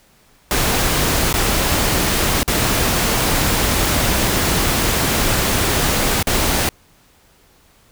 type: noise with dropouts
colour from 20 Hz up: pink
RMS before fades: -17 dBFS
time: 0.51-6.69 s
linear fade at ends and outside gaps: 1 ms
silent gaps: 1.328-1.34 / 2.431-2.478 / 6.228-6.27 s
effects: pink hiss -53 dBFS RMS until 7.91 s